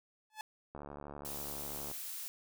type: tone with exponential growth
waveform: sawtooth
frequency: 863 Hz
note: A5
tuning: 34 cents flat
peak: -33 dBFS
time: 0.3-0.41 s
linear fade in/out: 1 ms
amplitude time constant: 22 ms
type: click train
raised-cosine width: 1 ms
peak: -32 dBFS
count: 85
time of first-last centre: 0.75-1.913 s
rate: 72.2 Hz
type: noise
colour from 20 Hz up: blue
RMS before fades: -43 dBFS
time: 1.25-2.28 s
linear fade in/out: 0 ms
effects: none